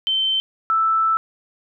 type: tone pair in turn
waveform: sine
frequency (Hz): 3095 / 1320.2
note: G7 / E6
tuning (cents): -23 / +2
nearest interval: octave + minor third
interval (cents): 1475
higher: first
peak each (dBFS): -17 / -15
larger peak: second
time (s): 0.07-0.4 / 0.7-1.17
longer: second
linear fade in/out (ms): 0
effects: none